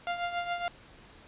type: tone with tremolo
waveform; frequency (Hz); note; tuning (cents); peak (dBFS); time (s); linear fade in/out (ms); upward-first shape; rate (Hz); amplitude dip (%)
sawtooth; 698.5; F5; 0; -24; 0.07-0.68; 0; triangle; 7.2; 70
effects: pink hiss -54 dBFS RMS until 1.27 s + resampled to 8000 Hz